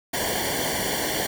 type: noise with comb filter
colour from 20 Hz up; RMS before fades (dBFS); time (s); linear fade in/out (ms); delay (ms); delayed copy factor
pink; -26; 0.13-1.27; 10; 0.78; -0.95
effects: none